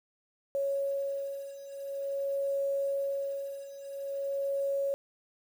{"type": "beating tone pair", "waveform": "sine", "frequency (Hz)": [554, 554.47], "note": ["C#5", "C#5"], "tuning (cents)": [-1, 0], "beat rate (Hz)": 0.47, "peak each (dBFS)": [-35, -32], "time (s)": [0.55, 4.94], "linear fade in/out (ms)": 0, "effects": ["9-bit"]}